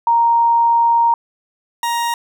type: tone pair in turn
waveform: sine / 40% pulse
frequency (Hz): 932.3 / 939.3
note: A#5 / A#5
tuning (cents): 0 / +13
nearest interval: unison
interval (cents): 13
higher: second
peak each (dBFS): -10 / -16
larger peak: first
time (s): 0.07-1.14 / 1.83-2.14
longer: first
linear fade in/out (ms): 2
effects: none